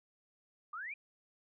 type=exponential sweep; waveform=sine; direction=up; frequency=1166 to 2489 Hz; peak=-40 dBFS; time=0.73-0.94 s; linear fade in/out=5 ms; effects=none